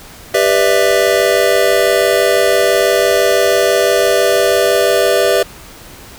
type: chord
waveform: square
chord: E minor seventh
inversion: first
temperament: just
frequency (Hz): 395.6 / 494.4 / 593.3 / 659.3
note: G4 / B4 / D5 / E5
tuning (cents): +16 / +2 / +18 / 0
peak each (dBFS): -16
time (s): 0.34-5.43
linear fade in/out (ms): 5
effects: pink hiss -36 dBFS RMS until 6.18 s